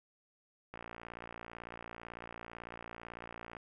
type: click train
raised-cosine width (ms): 0.5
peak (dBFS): -30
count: 165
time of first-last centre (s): 0.74-3.568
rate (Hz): 58
effects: none